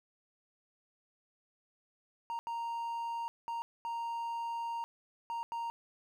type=tone bursts at uneven times; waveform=triangle; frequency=930 Hz; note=A#5; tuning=4 cents flat; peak=-33 dBFS; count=6; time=2.3-2.39 / 2.47-3.28 / 3.48-3.62 / 3.85-4.84 / 5.3-5.43 / 5.52-5.7 s; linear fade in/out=0 ms; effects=none